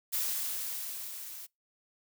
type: noise with level ramp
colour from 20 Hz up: blue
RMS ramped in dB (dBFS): -31 to -45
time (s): 0.12-1.47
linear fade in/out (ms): 20
effects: noise-tail reverb RT60 0.2 s tail -26 dB re dry